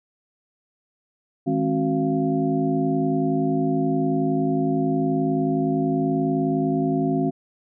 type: tone cluster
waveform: sine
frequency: 158 / 209.1 / 268.2 / 368.4 / 691 Hz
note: D#3 / G#3 / C4 / F#4 / F5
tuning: +27 / +12 / +43 / -7 / -19 cents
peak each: -26 / -29 / -22 / -26 / -29 dBFS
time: 1.46-7.31 s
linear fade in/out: 20 ms
effects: none